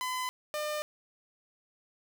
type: tone pair in turn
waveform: sawtooth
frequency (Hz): 1013 / 602.3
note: B5 / D5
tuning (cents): +44 / +44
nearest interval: major sixth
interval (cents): 900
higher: first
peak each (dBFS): -28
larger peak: neither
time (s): 0.01-0.29 / 0.54-0.82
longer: neither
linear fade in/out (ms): 0
effects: none

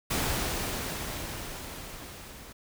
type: noise with level ramp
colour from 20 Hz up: pink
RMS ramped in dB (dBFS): -28 to -47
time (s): 0.1-2.53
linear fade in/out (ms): 10
effects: none

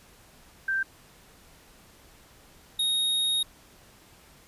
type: tone pair in turn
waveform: sine / square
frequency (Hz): 1568 / 3740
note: G6 / A#7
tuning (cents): 0 / +5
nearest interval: octave + minor third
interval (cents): 1505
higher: second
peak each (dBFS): -24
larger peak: neither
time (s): 0.68-0.83 / 2.79-3.43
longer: second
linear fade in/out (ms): 5
effects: pink hiss -55 dBFS RMS until 4.47 s + resampled to 32000 Hz

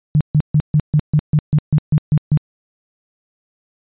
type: tone bursts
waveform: sine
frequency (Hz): 150.7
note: D3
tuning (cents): +45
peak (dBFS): -9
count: 12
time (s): 0.15-2.374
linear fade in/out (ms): 0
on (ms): 57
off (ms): 140
effects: resampled to 8000 Hz

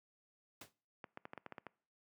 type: noise with exponential decay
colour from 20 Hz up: pink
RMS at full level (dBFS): -46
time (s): 0.61-0.73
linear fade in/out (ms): 5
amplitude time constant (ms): 25
type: clicks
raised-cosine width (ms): 0.5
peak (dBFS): -31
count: 9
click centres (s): 1.042 / 1.174 / 1.254 / 1.334 / 1.377 / 1.463 / 1.523 / 1.582 / 1.667
effects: noise-tail reverb RT60 0.5 s tail -24 dB re dry + high-pass 150 Hz 12 dB/octave

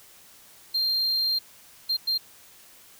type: tone bursts at uneven times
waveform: triangle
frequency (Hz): 4186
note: C8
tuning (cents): 0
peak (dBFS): -21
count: 3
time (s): 0.74-1.39 / 1.89-1.97 / 2.07-2.18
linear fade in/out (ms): 10
effects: white hiss -52 dBFS RMS until 2.99 s

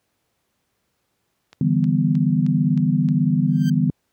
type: click train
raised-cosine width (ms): 0.2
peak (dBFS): -25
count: 6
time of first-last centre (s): 1.53-3.088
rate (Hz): 3.21
type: chord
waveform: sine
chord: E minor seventh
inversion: third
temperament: equal with one note detuned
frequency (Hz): 146.83 / 164.81 / 196.68 / 246.9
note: D3 / E3 / G3 / B3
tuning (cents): 0 / 0 / +6 / 0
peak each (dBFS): -20 / -20 / -22 / -21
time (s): 1.61-3.9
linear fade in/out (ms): 2
type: tone with exponential growth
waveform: 15% pulse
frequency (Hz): 1568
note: G6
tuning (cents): 0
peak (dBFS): -26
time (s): 3.47-3.7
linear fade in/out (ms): 5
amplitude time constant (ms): 49
effects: pink hiss -71 dBFS RMS until 4.12 s + high-pass 80 Hz 12 dB/octave

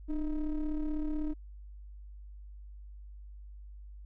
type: ring-modulated tone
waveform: triangle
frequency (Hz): 160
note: D#3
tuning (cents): +49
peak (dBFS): -25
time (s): 0.08-1.34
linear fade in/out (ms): 20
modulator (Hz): 142
effects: added 50 Hz sine -45 dBFS peak until 4.05 s

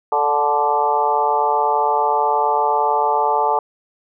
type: harmonic tone with a mistuned harmonic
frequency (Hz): 146.83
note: D3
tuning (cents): 0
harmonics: 3 / 4 / 5 / 6 / 7 / 8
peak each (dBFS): -23 / -25 / -22 / -17 / -26 / -24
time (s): 0.12-3.59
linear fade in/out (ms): 2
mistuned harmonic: 6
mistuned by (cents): -17
effects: none

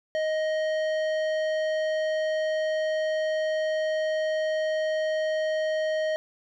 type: tone with tanh clipping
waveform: triangle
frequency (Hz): 625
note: D#5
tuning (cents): +8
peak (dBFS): -26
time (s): 0.15-6.16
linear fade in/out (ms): 0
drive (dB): 17
effects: none

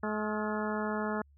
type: harmonic tone with a mistuned harmonic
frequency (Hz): 213.4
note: G#3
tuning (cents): +47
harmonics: 1 / 2 / 3 / 4 / 5 / 6 / 7 / 8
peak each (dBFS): -34 / -37 / -39 / -40 / -41 / -42 / -42 / -43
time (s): 0.03-1.22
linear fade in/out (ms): 5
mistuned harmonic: 7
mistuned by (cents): -78
effects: added 71 Hz sine -58 dBFS peak until 1.37 s

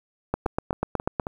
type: two click trains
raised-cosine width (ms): 1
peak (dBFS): -9 / -16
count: 8 / 4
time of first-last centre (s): 0.34-1.198 / 0.46-1.269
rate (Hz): 8.16 / 3.71
effects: 8-bit

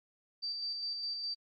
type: tone with tremolo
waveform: sine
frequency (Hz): 4653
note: D8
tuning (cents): -17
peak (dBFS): -34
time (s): 0.42-1.35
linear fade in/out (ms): 20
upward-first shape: square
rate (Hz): 4.9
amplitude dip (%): 30
effects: AAC 48 kbps

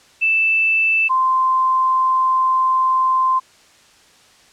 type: tone pair in turn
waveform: sine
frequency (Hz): 2644 / 1040.5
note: E7 / C6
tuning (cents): +5 / -10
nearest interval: octave + major third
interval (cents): 1615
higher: first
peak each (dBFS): -13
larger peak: neither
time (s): 0.21-1.09 / 1.09-3.4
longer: second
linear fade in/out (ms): 20
effects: white hiss -50 dBFS RMS until 4.52 s + low-pass 7000 Hz 12 dB/octave

